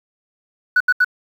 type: tone bursts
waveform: sine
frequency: 1480 Hz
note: F#6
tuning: in tune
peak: -9 dBFS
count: 3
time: 0.76-1.046 s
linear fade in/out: 5 ms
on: 44 ms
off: 77 ms
effects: tanh soft clip ceiling -8 dBFS + 7-bit